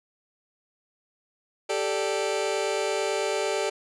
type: chord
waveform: sawtooth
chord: G suspended second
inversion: none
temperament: just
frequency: 392 / 441 / 588 Hz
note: G4 / A4 / D5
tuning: 0 / +4 / +2 cents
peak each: -25 dBFS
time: 1.69-3.7 s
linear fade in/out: 10 ms
effects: resampled to 22050 Hz